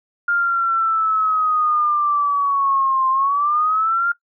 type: linear two-way sweep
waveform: sine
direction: down then up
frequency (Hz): 1408 to 1046.5 to 1408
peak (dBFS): -15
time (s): 0.28-4.12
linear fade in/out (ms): 5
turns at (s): 3.09
effects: noise-tail reverb RT60 0.1 s tail -19 dB re dry